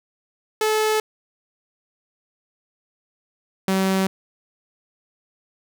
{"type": "tone pair in turn", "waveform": "sawtooth", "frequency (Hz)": [432.3, 191.02], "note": ["A4", "G3"], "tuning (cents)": [-31, -45], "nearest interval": "octave + major second", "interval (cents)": 1414, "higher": "first", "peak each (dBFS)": -14, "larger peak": "neither", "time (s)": [[0.61, 1], [3.68, 4.07]], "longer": "neither", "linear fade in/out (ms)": 2, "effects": []}